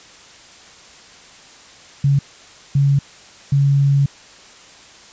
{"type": "tone bursts at uneven times", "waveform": "sine", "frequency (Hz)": 139.9, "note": "C#3", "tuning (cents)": 16, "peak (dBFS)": -11, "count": 3, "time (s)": [[2.04, 2.19], [2.75, 2.99], [3.52, 4.06]], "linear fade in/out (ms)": 5, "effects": ["white hiss -43 dBFS RMS until 5.12 s", "resampled to 16000 Hz"]}